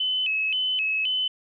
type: tone with vibrato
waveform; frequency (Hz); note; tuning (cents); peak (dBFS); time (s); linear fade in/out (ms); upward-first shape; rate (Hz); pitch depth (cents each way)
sine; 2794; F7; 0; -22; 0-1.28; 5; square; 1.9; 140
effects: none